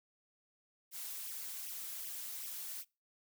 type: noise with flanger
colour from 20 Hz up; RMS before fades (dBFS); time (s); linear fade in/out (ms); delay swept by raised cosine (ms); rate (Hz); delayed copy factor
blue; -44; 0.91-2.85; 50; 0.33 to 5.73; 2.6; +0.8
effects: noise-tail reverb RT60 0.3 s tail -25 dB re dry